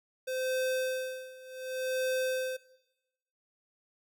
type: tone with tremolo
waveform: square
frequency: 516 Hz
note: C5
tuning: 24 cents flat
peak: -29 dBFS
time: 0.27-2.57 s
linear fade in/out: 10 ms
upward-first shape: sine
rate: 0.67 Hz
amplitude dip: 90%
effects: noise-tail reverb RT60 1.0 s tail -19 dB re dry